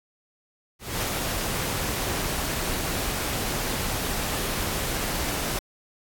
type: noise with ADSR envelope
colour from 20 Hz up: pink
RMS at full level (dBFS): -26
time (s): 0.79-5.59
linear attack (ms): 240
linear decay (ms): 3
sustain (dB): -2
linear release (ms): 4
effects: AAC 64 kbps